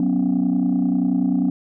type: chord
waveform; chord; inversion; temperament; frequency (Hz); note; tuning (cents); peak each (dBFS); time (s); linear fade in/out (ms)
sine; F# suspended fourth; none; equal; 185 / 246.9 / 277.2; F#3 / B3 / C#4; 0 / 0 / 0; -20 / -19 / -19; 0-1.5; 2
effects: tanh soft clip ceiling -12 dBFS